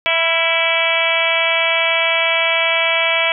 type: harmonic tone with a mistuned harmonic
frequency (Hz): 329.6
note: E4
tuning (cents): 0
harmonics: 2 / 3 / 4 / 5 / 6 / 7 / 8 / 9 / 10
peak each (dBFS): -21 / -25 / -26 / -28 / -25 / -17 / -23 / -25 / -23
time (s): 0.06-3.32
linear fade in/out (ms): 0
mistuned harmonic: 4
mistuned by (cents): +24
effects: none